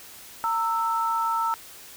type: tone pair together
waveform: sine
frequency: 916.6 / 1318.5 Hz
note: A#5 / E6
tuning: -29 / 0 cents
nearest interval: tritone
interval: 629 cents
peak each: -25 dBFS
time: 0.44-1.54 s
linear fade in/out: 0 ms
effects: white hiss -45 dBFS RMS until 1.96 s